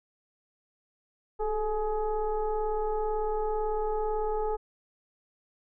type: tone with frequency modulation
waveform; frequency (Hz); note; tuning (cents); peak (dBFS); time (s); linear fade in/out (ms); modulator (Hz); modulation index
sine; 433; A4; -28; -26; 1.39-4.57; 20; 414; 1.1
effects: none